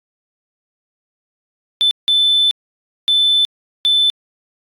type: tone bursts at uneven times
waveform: sine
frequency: 3520 Hz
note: A7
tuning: in tune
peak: -9 dBFS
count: 4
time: 1.81-1.91 / 2.08-2.51 / 3.08-3.45 / 3.85-4.1 s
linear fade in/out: 0 ms
effects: tanh soft clip ceiling -7 dBFS + AAC 64 kbps